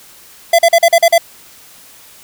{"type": "tone bursts", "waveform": "square", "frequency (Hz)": 675, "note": "E5", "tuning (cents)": 41, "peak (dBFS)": -6, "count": 7, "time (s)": [0.53, 1.181], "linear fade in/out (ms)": 5, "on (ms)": 57, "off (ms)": 42, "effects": ["white hiss -41 dBFS RMS until 2.23 s"]}